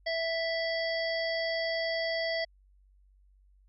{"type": "harmonic tone", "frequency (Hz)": 659.3, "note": "E5", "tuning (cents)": 0, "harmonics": [1, 3, 5, 7, 8], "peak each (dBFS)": [-31, -34, -42, -38, -44], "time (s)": [0.06, 2.45], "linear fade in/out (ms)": 10, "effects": ["added 48 Hz sine -59 dBFS peak until 3.68 s"]}